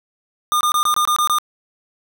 square tone bursts, 1212 Hz, D#6, 46 cents flat, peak -15 dBFS, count 8, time 0.52-1.385 s, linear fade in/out 0 ms, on 88 ms, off 23 ms, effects none

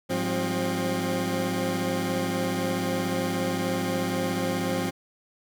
20% pulse tone cluster, 104.5 / 177.7 / 194.5 / 264.6 Hz, G#2 / F3 / G3 / C4, +11 / +30 / -13 / +20 cents, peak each -29 / -24 / -32 / -24 dBFS, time 0.09-4.91 s, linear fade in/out 20 ms, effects none

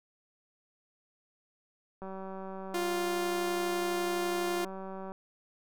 click train, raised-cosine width 1 ms, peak -29 dBFS, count 593, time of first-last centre 2.02-5.119 s, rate 191 Hz
sawtooth tone, 350 Hz, F4, 4 cents sharp, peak -26 dBFS, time 2.74-4.65 s, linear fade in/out 5 ms
effects none

